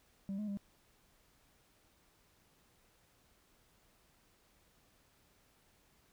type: tone with pitch steps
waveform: sine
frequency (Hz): 195.7 / 210.8 / 200.3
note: G3 / G#3 / G3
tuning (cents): -3 / +26 / +38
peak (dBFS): -34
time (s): 0.29-0.572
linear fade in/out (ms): 0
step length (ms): 94
effects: tanh soft clip ceiling -36 dBFS + pink hiss -70 dBFS RMS until 6.12 s